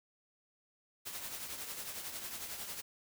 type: noise with tremolo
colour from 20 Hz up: white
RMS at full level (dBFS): -41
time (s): 1.05-2.82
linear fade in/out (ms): 20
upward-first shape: triangle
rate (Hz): 11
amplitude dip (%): 55
effects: none